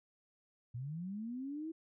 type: linear sweep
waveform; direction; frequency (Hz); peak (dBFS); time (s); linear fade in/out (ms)
sine; up; 113.9 to 329.6; -39; 0.74-1.72; 10
effects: none